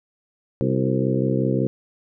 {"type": "harmonic tone with a mistuned harmonic", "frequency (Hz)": 65.41, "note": "C2", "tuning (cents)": 0, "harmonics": [2, 3, 4, 5, 6, 7, 8], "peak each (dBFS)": [-23, -25, -26, -27, -28, -28, -29], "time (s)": [0.61, 1.67], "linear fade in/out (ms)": 0, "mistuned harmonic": 6, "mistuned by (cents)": -59, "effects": []}